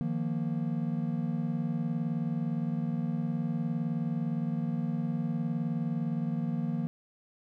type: chord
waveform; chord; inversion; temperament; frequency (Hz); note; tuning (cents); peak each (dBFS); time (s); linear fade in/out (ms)
triangle; Eb suspended second; none; just; 155.56 / 175.01 / 233.3; Eb3 / F3 / Bb3; 0 / +4 / +2; -31 / -32 / -31; 0.01-6.87; 0
effects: none